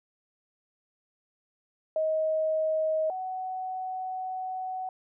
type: tone pair in turn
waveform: sine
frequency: 630 / 747.3 Hz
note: D#5 / F#5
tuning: +21 / +17 cents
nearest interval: minor third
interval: 296 cents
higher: second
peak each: -24 / -31 dBFS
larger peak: first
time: 1.96-3.1 / 3.1-4.89 s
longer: second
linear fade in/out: 2 ms
effects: none